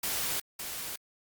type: noise with echo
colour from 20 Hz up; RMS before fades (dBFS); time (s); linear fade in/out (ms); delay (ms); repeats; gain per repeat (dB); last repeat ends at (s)
white; -32; 0.03-0.4; 5; 560; 1; -6; 0.96
effects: Opus 48 kbps